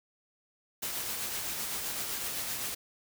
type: noise with tremolo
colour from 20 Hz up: white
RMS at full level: -34 dBFS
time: 0.82-2.75 s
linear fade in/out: 10 ms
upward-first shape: triangle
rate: 7.8 Hz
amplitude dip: 35%
effects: none